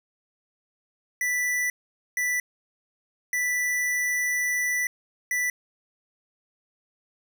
square tone bursts at uneven times, 1975.5 Hz, B6, in tune, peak -24 dBFS, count 4, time 1.21-1.7 / 2.17-2.4 / 3.33-4.87 / 5.31-5.5 s, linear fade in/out 2 ms, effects none

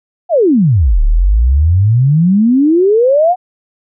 sine exponential two-way sweep, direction down then up, 750 to 34.65 to 750 Hz, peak -6 dBFS, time 0.29-3.36 s, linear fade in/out 50 ms, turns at 1.02 s, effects none

